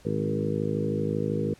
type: harmonic tone with a mistuned harmonic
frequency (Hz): 52.8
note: G#1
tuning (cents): +29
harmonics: 2 / 3 / 4 / 5 / 6 / 7 / 8 / 9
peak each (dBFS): -34 / -31 / -32 / -35 / -35 / -36 / -33 / -32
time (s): 0.05-1.54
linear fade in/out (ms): 5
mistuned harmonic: 3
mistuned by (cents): -19
effects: pink hiss -56 dBFS RMS until 1.59 s + low-pass 10000 Hz 12 dB/octave